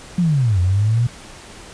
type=linear two-way sweep; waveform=sine; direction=down then up; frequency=183.6 to 86.9 to 122.8 Hz; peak=-13 dBFS; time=0.18-1.07 s; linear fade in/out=5 ms; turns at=0.6 s; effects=pink hiss -39 dBFS RMS until 1.73 s + resampled to 22050 Hz